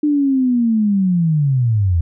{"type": "linear sweep", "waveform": "sine", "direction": "down", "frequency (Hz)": [301.6, 79.9], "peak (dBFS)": -12, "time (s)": [0.03, 2.01], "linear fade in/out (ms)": 5, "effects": []}